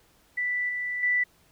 sine tone with level steps, 1975.5 Hz, B6, in tune, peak -25 / -28 / -21 dBFS, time 0.37-1.24 s, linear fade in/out 10 ms, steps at 0.69 / 1.03 s, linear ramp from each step 2 ms, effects pink hiss -62 dBFS RMS until 1.51 s

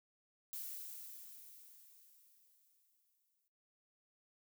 violet noise with exponential decay, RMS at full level -44 dBFS, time 0.53-3.48 s, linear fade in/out 0 ms, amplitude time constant 640 ms, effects noise-tail reverb RT60 0.3 s tail -17 dB re dry

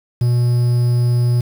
triangle tone with quantisation, 121.3 Hz, B2, 31 cents flat, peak -10 dBFS, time 0.21-1.41 s, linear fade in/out 5 ms, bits 6, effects none

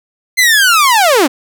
sawtooth linear sweep, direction down, 2093 to 239.6 Hz, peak -3 dBFS, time 0.37-1.28 s, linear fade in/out 20 ms, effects none

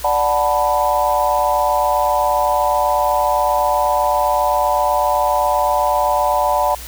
sine chord, B minor seventh, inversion first, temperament equal, 587.3 / 740 / 880 / 987.8 Hz, D5 / F#5 / A5 / B5, 0 / 0 / 0 / 0 cents, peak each -19 dBFS, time 0.04-6.75 s, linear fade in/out 5 ms, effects added 59 Hz sine -34 dBFS peak until 6.87 s + white hiss -34 dBFS RMS until 6.87 s

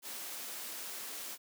white high-pass noise, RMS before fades -43 dBFS, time 0.02-1.38 s, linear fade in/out 50 ms, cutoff 220 Hz, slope 24 dB/octave, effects none

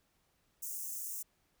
white high-pass noise, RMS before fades -41 dBFS, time 0.62-1.23 s, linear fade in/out 10 ms, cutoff 6100 Hz, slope 48 dB/octave, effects pink hiss -75 dBFS RMS until 1.6 s

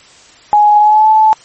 sine tone with pitch glide, 836 to 869.5 Hz, G#5 to A5, +11 to -21 cents, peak -4 dBFS, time 0.53-1.33 s, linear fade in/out 0 ms, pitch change +68 cents, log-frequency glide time 0.78-1.08 s, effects white hiss -41 dBFS RMS until 1.44 s + MP3 32 kbps

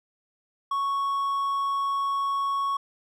triangle tone, 1108.7 Hz, C#6, in tune, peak -22 dBFS, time 0.71-2.77 s, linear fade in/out 5 ms, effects none

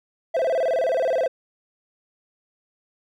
triangle tone with vibrato, 586 Hz, D5, 4 cents flat, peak -17 dBFS, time 0.34-1.28 s, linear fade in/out 10 ms, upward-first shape square, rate 19 Hz, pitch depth 210 cents each way, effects none

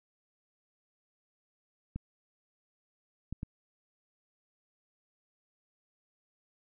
clicks, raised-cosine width 5 ms, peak -24 dBFS, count 3, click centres 1.96 / 3.326 / 3.431 s, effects none

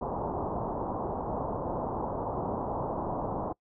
white low-pass noise, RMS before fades -33 dBFS, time 0.01-3.53 s, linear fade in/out 10 ms, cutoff 1000 Hz, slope 48 dB/octave, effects noise-tail reverb RT60 0.1 s tail -24 dB re dry

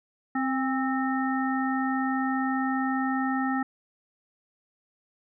harmonic tone with a mistuned harmonic, 262.5 Hz, C4, 6 cents sharp, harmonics 1 / 3 / 5 / 7, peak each -26 / -31 / -33 / -34 dBFS, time 0.35-3.63 s, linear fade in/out 5 ms, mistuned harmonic 3, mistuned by +32 cents, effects none

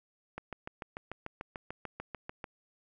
click train, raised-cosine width 0.5 ms, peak -24 dBFS, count 15, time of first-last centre 0.38-2.442 s, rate 6.79 Hz, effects none

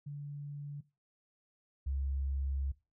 sine tone pair in turn, 144.3 / 68.32 Hz, D3 / C#2, -30 / -25 cents, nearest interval octave + minor second, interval 1295 cents, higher first, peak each -39 / -32 dBFS, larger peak second, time 0.06-0.81 / 1.86-2.72 s, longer second, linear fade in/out 10 ms, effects noise-tail reverb RT60 0.3 s tail -20 dB re dry

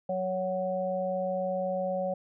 harmonic tone, 185.6 Hz, F#3, 6 cents sharp, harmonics 1 / 3 / 4, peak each -36 / -29 / -35 dBFS, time 0.09-2.14 s, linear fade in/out 5 ms, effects none

